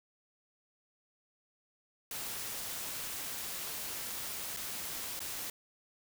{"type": "noise with dropouts", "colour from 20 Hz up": "white", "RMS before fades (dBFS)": -40, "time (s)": [2.11, 5.5], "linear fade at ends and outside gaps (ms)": 2, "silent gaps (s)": [[4.565, 4.57], [5.193, 5.203]], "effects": []}